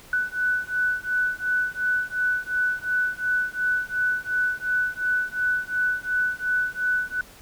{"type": "beating tone pair", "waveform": "sine", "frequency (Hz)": [1489, 1491.8], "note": ["F#6", "F#6"], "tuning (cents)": [11, 14], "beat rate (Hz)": 2.8, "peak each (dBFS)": -25, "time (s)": [0.13, 7.21], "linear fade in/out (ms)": 2, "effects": ["pink hiss -48 dBFS RMS until 7.41 s"]}